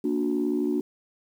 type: chord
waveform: sine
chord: Bb augmented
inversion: none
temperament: just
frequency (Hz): 233.1 / 291.4 / 364.2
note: Bb3 / D4 / F#4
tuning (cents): 0 / -13 / -27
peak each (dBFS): -28 / -25 / -27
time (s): 0.04-0.81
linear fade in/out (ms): 5
effects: tanh soft clip ceiling -16 dBFS + 9-bit